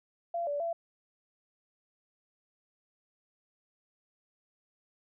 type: tone with pitch steps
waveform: sine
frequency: 684 / 578 / 674 Hz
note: F5 / D5 / E5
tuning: -36 / -28 / +38 cents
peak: -30 dBFS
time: 0.34-0.73 s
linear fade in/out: 5 ms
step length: 130 ms
effects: none

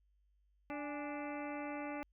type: harmonic tone with a mistuned harmonic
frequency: 293.2 Hz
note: D4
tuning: 3 cents flat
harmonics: 1 / 2 / 3 / 4 / 5 / 6 / 7 / 8 / 9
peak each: -43 / -46 / -47 / -52 / -54 / -59 / -52 / -55 / -55 dBFS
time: 0.7-2.03 s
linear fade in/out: 0 ms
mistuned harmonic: 3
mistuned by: -85 cents
effects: added 50 Hz sine -70 dBFS peak until 2.12 s

